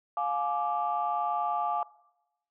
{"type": "chord", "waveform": "sine", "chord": "D diminished", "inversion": "first", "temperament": "just", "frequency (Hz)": [704.8, 845.8, 1174.7], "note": ["F5", "Ab5", "D6"], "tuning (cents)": [16, 31, 0], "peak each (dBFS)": [-31, -31, -31], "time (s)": [0.17, 1.83], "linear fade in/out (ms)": 2, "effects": ["noise-tail reverb RT60 0.9 s tail -21 dB re dry", "tanh soft clip ceiling -18 dBFS"]}